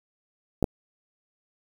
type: clicks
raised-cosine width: 2 ms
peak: -9 dBFS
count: 2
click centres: 0.627 / 0.642 s
effects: 7-bit